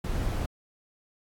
brown noise, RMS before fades -29 dBFS, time 0.04-0.46 s, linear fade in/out 5 ms, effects AAC 64 kbps

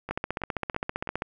two click trains, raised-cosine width 0.5 ms, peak -13 / -20 dBFS, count 18 / 4, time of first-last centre 0.11-1.221 / 0.09-1.074 s, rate 15.3 / 3.05 Hz, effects none

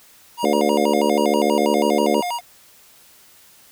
square tone with vibrato, 822 Hz, G#5, 18 cents flat, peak -23 dBFS, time 0.37-2.41 s, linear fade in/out 50 ms, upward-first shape square, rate 6.2 Hz, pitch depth 250 cents each way
harmonic tone, 73.1 Hz, D2, 7 cents flat, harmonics 3 / 4 / 5 / 6 / 7 / 8, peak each -23 / -23 / -23 / -23 / -23 / -23 dBFS, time 0.43-2.21 s, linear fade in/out 5 ms
effects white hiss -50 dBFS RMS until 3.71 s

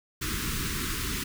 pink band-stop noise, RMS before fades -31 dBFS, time 0.21-1.24 s, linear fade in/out 10 ms, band 400 to 1100 Hz, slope 48 dB/octave, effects none

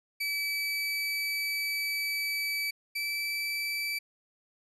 30% pulse tone pair in turn, 2300 / 2317 Hz, D7 / D7, -37 / -24 cents, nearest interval unison, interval 13 cents, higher second, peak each -27 / -28 dBFS, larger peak first, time 0.2-2.71 / 2.95-3.99 s, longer first, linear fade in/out 10 ms, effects resampled to 32000 Hz

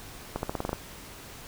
accelerating click train, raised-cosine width 1 ms, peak -15 dBFS, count 8, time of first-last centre 0.36-0.73 s, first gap 71 ms, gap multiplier 0.9, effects pink hiss -45 dBFS RMS until 1.47 s

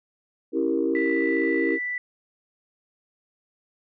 sine chord, C# diminished seventh, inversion none, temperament equal with one note detuned, 274 / 329.6 / 392 / 466.2 Hz, C#4 / E4 / G4 / Bb4, -20 / 0 / 0 / 0 cents, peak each -27 / -24 / -27 / -27 dBFS, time 0.52-1.79 s, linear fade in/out 50 ms
sine tone, 1975.5 Hz, B6, in tune, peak -26 dBFS, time 0.95-1.98 s, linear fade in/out 2 ms
effects tanh soft clip ceiling -11 dBFS

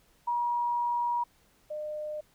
sine tone pair in turn, 957 / 605.5 Hz, A#5 / D#5, +45 / -47 cents, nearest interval minor sixth, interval 792 cents, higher first, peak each -26 / -33 dBFS, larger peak first, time 0.27-1.24 / 1.7-2.21 s, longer first, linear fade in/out 10 ms, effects pink hiss -65 dBFS RMS until 2.34 s

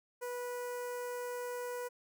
sawtooth tone with notch filter, 490 Hz, B4, 14 cents flat, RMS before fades -40 dBFS, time 0.21-1.89 s, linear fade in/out 20 ms, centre 3600 Hz, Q 0.66, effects none

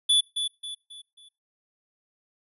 square tone with echo, 3458 Hz, A7, 31 cents flat, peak -18 dBFS, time 0.09-0.21 s, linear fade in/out 10 ms, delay 270 ms, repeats 4, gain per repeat -8 dB, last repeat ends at 1.29 s, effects noise-tail reverb RT60 0.3 s tail -26 dB re dry + resampled to 32000 Hz

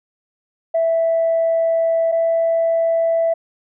sine tone pair in turn, 659.3 / 661.7 Hz, E5 / E5, 0 / +6 cents, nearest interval unison, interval 6 cents, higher second, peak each -13 dBFS, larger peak neither, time 0.74-2.12 / 2.12-3.34 s, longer first, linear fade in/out 10 ms, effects tanh soft clip ceiling -10 dBFS

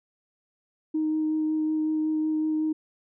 sine tone with vibrato, 311.1 Hz, D#4, in tune, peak -22 dBFS, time 0.94-2.73 s, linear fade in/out 10 ms, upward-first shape sine, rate 5.4 Hz, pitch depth 9 cents each way, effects tanh soft clip ceiling -18 dBFS

